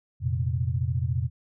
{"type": "chord", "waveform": "sine", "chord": "F suspended fourth", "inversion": "none", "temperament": "equal", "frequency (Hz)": [87.31, 116.54, 130.81], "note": ["F2", "Bb2", "C3"], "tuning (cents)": [0, 0, 0], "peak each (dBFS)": [-28, -28, -28], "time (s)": [0.2, 1.3], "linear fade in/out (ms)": 50, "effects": []}